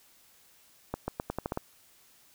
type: accelerating click train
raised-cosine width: 1 ms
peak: -17 dBFS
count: 8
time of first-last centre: 0.94-1.574 s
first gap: 140 ms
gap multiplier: 0.85
effects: white hiss -61 dBFS RMS until 2.34 s